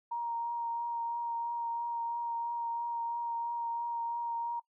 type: tone with vibrato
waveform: sine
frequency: 937 Hz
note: A#5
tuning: 9 cents sharp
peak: -32 dBFS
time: 0.11-4.6 s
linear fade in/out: 10 ms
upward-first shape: triangle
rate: 3 Hz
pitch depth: 16 cents each way
effects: noise-tail reverb RT60 0.1 s tail -21 dB re dry